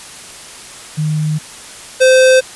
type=tone pair in turn; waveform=sine / square; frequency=153.9 / 517.7 Hz; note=D#3 / C5; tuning=-19 / -18 cents; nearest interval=octave + major sixth; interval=2101 cents; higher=second; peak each=-13 / -6 dBFS; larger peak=second; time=0.97-1.39 / 2-2.41 s; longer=first; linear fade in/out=20 ms; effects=white hiss -33 dBFS RMS until 2.55 s + resampled to 24000 Hz